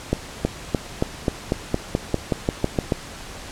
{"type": "accelerating click train", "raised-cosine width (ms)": 2, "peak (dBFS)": -5, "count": 14, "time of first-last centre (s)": [0.13, 2.922], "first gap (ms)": 320, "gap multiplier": 0.93, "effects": ["pink hiss -37 dBFS RMS until 3.51 s", "low-pass 9000 Hz 12 dB/octave"]}